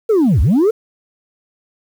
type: linear two-way sweep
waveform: sine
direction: down then up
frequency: 466.2 to 57.1 to 466.2 Hz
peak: -7 dBFS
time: 0.09-0.71 s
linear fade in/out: 10 ms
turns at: 0.41 s
effects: tanh soft clip ceiling -8 dBFS + 7-bit